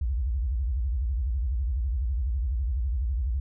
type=tone with vibrato; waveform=sine; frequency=62.3 Hz; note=B1; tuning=16 cents sharp; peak=-24 dBFS; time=0.01-3.4 s; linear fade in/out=5 ms; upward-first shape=sine; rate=12 Hz; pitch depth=290 cents each way; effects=none